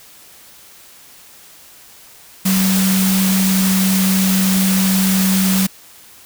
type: tone in noise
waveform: sine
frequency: 190 Hz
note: F#3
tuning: 46 cents sharp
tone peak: -13 dBFS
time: 2.45-5.67 s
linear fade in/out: 10 ms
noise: white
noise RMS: -20 dBFS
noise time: 2.45-5.67 s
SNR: +4 dB
effects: white hiss -43 dBFS RMS until 6.25 s